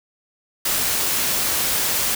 white noise, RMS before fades -21 dBFS, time 0.65-2.15 s, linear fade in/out 5 ms, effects none

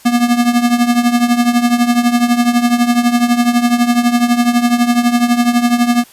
square tone with tremolo, 240 Hz, B3, 49 cents flat, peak -7 dBFS, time 0.05-6.04 s, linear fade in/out 10 ms, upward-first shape triangle, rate 12 Hz, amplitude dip 80%, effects white hiss -43 dBFS RMS until 6.12 s + resampled to 32000 Hz

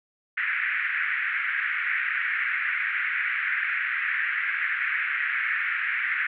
white band-pass noise, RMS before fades -27 dBFS, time 0.37-6.27 s, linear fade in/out 5 ms, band 1500 to 2200 Hz, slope 48 dB/octave, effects none

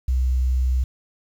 sine tone, 63.6 Hz, C2, 48 cents flat, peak -17 dBFS, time 0.08-0.84 s, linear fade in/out 5 ms, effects 8-bit

